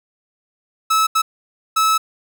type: tone bursts at uneven times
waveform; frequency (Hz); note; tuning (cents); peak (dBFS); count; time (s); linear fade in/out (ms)
45% pulse; 1300; E6; -24; -13; 3; 0.9-1.07 / 1.15-1.22 / 1.76-1.98; 10
effects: none